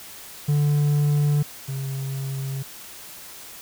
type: tone pair in turn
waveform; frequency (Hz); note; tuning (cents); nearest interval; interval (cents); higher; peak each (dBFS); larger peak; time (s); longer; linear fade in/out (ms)
triangle; 146.7 / 135.47; D3 / C#3; -2 / -39; minor second; 137; first; -15 / -24; first; 0.48-1.43 / 1.68-2.63; neither; 10
effects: white hiss -41 dBFS RMS until 3.61 s